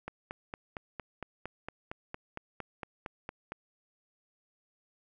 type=click train; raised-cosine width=0.5 ms; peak=-23 dBFS; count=16; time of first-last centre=0.08-3.52 s; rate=4.36 Hz; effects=none